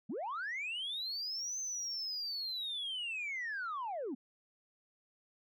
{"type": "linear two-way sweep", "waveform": "sine", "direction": "up then down", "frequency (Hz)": [167.2, 6260, 224.8], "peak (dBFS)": -35, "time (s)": [0.09, 4.15], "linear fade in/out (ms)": 10, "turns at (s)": 1.59, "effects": ["tanh soft clip ceiling -34 dBFS"]}